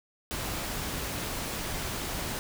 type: noise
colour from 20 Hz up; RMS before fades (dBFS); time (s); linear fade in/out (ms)
pink; -34; 0.31-2.39; 0
effects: none